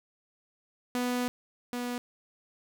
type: tone pair in turn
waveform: sawtooth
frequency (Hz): 246.9 / 244.3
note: B3 / B3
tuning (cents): 0 / -19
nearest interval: unison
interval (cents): 19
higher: first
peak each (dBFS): -24 / -28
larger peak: first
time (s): 0.95-1.28 / 1.73-1.98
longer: first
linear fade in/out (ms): 0
effects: none